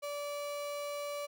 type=tone; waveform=35% pulse; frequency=579 Hz; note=D5; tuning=25 cents flat; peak=-35 dBFS; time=0.02-1.27 s; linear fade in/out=20 ms; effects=none